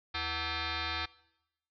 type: tone with frequency modulation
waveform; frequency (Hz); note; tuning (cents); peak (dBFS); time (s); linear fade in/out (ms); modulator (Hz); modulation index
sine; 1153; D6; -32; -32; 0.14-1.06; 10; 411; 7.9
effects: noise-tail reverb RT60 0.9 s tail -22 dB re dry